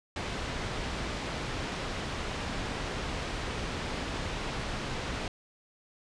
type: low-pass noise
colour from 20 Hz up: pink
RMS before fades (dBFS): -35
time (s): 0.16-5.28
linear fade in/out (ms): 2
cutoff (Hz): 4400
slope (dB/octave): 12
effects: resampled to 22050 Hz